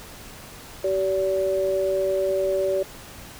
sine tone pair together, 382.7 / 573.4 Hz, G4 / D5, -42 / -42 cents, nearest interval perfect fifth, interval 700 cents, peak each -24 / -22 dBFS, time 0.84-2.83 s, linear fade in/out 5 ms, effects pink hiss -42 dBFS RMS until 3.39 s

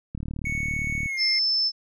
click train, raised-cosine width 5 ms, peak -20 dBFS, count 35, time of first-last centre 0.15-1.059 s, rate 37.4 Hz
triangle tone with pitch glide, 2217 to 2111 Hz, C#7 to C7, 0 to +15 cents, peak -25 dBFS, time 0.45-1.39 s, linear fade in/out 5 ms, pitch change -85 cents, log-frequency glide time 1.06-1.18 s
sine tone, 5274 Hz, E8, in tune, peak -20 dBFS, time 1.17-1.72 s, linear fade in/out 50 ms
effects none

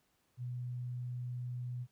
sine tone, 123.47 Hz, B2, in tune, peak -37 dBFS, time 0.37-1.87 s, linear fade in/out 50 ms, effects pink hiss -75 dBFS RMS until 1.91 s + high-pass 60 Hz 12 dB/octave

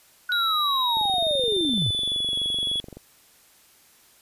sine linear sweep, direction down, 1480 to 83.1 Hz, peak -23 dBFS, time 0.29-1.91 s, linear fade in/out 5 ms
triangle tone with pitch glide, 3873 to 3372 Hz, B7 to G#7, -35 to +26 cents, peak -22 dBFS, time 0.32-2.8 s, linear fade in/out 0 ms, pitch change -239 cents, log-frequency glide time 0.65-2.33 s
click train, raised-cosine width 2 ms, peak -26 dBFS, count 48, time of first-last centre 0.97-2.97 s, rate 23.5 Hz
effects white hiss -56 dBFS RMS until 4.21 s + resampled to 32000 Hz

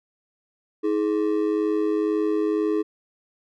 triangle ring-modulated tone, 370 Hz, F#4, in tune, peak -15 dBFS, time 0.83-2.83 s, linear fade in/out 20 ms, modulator 51 Hz, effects none

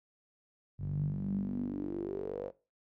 sawtooth tone with band-pass filter sweep, 48.51 Hz, G1, 17 cents flat, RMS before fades -36 dBFS, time 0.78-2.52 s, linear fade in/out 50 ms, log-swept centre 120 to 540 Hz, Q 8.2, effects noise-tail reverb RT60 0.3 s tail -18 dB re dry

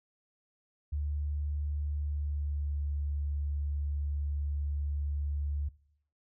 sine tone with pitch glide, 73.42 to 72.37 Hz, D2 to D2, 0 to -25 cents, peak -30 dBFS, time 0.92-5.69 s, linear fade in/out 10 ms, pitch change -25 cents, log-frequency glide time 1.98-2.82 s, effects noise-tail reverb RT60 0.7 s tail -21 dB re dry

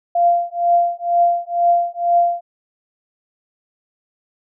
sine tone with tremolo, 693 Hz, F5, 14 cents flat, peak -9 dBFS, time 0.15-2.41 s, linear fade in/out 5 ms, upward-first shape triangle, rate 2.1 Hz, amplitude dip 100%, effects none

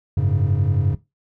triangle chord, F# suspended second, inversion none, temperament equal, 92.5 / 103.83 / 138.59 Hz, F#2 / G#2 / C#3, 0 / 0 / 0 cents, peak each -18 dBFS, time 0.17-0.95 s, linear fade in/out 5 ms, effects noise-tail reverb RT60 0.2 s tail -17 dB re dry + tanh soft clip ceiling -8 dBFS

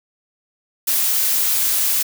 blue noise, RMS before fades -18 dBFS, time 0.87-2.03 s, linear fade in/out 10 ms, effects none

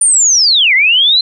sine linear two-way sweep, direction down then up, 9300 to 1959 to 4143 Hz, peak -6 dBFS, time 0.01-1.21 s, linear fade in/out 5 ms, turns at 0.74 s, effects none

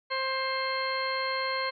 harmonic tone, 528 Hz, C5, 16 cents sharp, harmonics 1 / 2 / 3 / 4 / 5 / 6 / 8, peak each -34 / -32 / -37 / -34 / -45 / -43 / -36 dBFS, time 0.1-1.71 s, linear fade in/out 20 ms, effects none

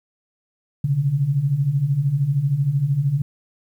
sine beating tone pair, 130.81 / 143.81 Hz, C3 / D3, 0 / -36 cents, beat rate 13 Hz, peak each -23 / -18 dBFS, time 0.84-3.22 s, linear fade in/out 5 ms, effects 9-bit

